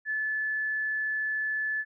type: tone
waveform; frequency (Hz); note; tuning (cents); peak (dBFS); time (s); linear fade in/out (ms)
sine; 1733; A6; -27; -27; 0.05-1.85; 50
effects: none